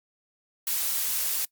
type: noise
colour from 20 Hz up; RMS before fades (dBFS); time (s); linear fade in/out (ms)
blue; -27; 0.67-1.45; 2
effects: noise-tail reverb RT60 0.1 s tail -23 dB re dry + Opus 48 kbps